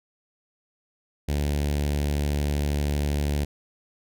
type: tone with notch filter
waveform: sawtooth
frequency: 72.7 Hz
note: D2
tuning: 17 cents flat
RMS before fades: -25 dBFS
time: 1.28-3.45 s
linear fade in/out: 10 ms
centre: 1200 Hz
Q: 1
effects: none